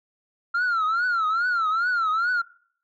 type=tone with vibrato; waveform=sine; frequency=1366 Hz; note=F6; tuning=39 cents flat; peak=-18 dBFS; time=0.54-2.42 s; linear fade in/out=10 ms; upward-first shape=triangle; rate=2.4 Hz; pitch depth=170 cents each way; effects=noise-tail reverb RT60 0.6 s tail -25 dB re dry + tanh soft clip ceiling -19 dBFS